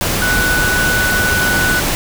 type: tone in noise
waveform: sine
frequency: 1484 Hz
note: F#6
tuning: 5 cents sharp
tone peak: -14 dBFS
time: 0.22-1.8 s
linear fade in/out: 0 ms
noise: pink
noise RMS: -17 dBFS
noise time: 0.01-1.95 s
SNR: 0 dB
effects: none